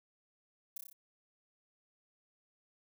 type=noise with echo; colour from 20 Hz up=violet; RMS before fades=-41 dBFS; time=0.76-0.78 s; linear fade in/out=5 ms; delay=30 ms; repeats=5; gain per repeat=-3 dB; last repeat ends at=0.93 s; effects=none